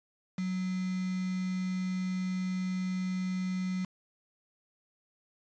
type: tone with quantisation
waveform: sine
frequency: 185 Hz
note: F#3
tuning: in tune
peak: -30 dBFS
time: 0.38-3.85 s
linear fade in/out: 5 ms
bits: 7
effects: resampled to 16000 Hz